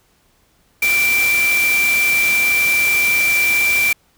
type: tone in noise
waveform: sine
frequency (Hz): 2349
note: D7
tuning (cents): 0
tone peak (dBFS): -13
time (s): 0.82-3.93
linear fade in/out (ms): 5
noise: white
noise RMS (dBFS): -23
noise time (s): 0.82-3.93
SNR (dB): +7
effects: pink hiss -58 dBFS RMS until 4.17 s